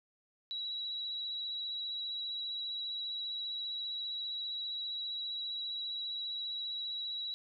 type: tone with vibrato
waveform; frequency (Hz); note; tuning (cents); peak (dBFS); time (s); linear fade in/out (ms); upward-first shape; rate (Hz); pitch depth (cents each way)
sine; 3895; B7; -25; -36; 0.51-7.34; 0; sine; 15; 18
effects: none